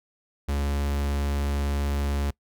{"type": "tone", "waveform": "45% pulse", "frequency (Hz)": 71, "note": "C#2", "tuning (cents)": 42, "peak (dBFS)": -24, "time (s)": [0.48, 2.31], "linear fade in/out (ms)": 10, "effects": ["noise-tail reverb RT60 0.1 s tail -23 dB re dry"]}